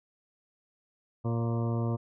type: harmonic tone with a mistuned harmonic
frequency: 116.6 Hz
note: A#2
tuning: 1 cent sharp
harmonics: 1 / 2 / 3 / 4 / 5 / 6 / 8 / 9 / 10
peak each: -28 / -34 / -38 / -40 / -42 / -44 / -46 / -47 / -48 dBFS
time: 1.24-1.97 s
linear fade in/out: 20 ms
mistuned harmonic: 5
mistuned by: -24 cents
effects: none